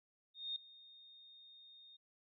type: tone with ADSR envelope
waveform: sine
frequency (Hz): 3685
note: A#7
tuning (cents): -21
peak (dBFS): -37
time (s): 0.34-1.97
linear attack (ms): 220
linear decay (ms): 3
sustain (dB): -20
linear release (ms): 13
effects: none